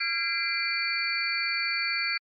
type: tone cluster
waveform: sine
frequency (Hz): 1370 / 1626 / 2059 / 2370 / 4482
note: F6 / G#6 / C7 / D7 / C#8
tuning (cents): -34 / -37 / -28 / +15 / +18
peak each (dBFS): -36 / -35 / -33 / -30 / -31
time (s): 0-2.18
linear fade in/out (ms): 10
effects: AAC 64 kbps